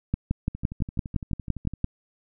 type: two click trains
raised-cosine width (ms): 5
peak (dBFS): -11 / -22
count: 11 / 15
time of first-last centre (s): 0.14-1.844 / 0.55-1.736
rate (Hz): 5.87 / 11.8
effects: none